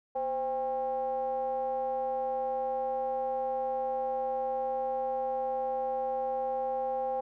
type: ring-modulated tone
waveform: triangle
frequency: 139.9 Hz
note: C#3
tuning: 16 cents sharp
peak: -24 dBFS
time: 0.15-7.21 s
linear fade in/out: 10 ms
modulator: 660 Hz
effects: none